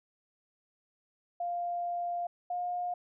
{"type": "tone pair in turn", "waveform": "sine", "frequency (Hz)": [698.5, 711.9], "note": ["F5", "F5"], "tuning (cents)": [0, 33], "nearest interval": "unison", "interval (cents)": 33, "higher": "second", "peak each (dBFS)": [-31, -31], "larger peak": "neither", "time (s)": [[1.4, 2.27], [2.5, 2.94]], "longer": "first", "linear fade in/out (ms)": 5, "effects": []}